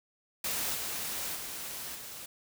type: noise with level steps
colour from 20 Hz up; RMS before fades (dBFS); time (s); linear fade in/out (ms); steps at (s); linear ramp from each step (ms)
white; -33 / -36 / -40 / -44; 0.44-2.26; 5; 0.74 / 1.35 / 1.94; 20
effects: none